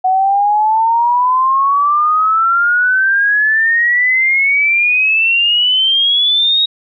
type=exponential sweep; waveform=sine; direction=up; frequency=740 to 3800 Hz; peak=-9 dBFS; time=0.04-6.66 s; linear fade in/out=10 ms; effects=none